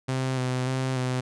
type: tone with vibrato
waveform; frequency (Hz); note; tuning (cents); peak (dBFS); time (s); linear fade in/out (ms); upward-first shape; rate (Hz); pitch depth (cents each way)
sawtooth; 129.1; C3; -23; -21; 0.08-1.21; 10; square; 1.7; 22
effects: resampled to 22050 Hz